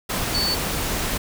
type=tone in noise; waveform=sine; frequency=4480 Hz; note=C#8; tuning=18 cents sharp; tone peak=-21 dBFS; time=0.34-0.55 s; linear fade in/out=10 ms; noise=pink; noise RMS=-25 dBFS; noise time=0.09-1.18 s; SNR=+1 dB; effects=none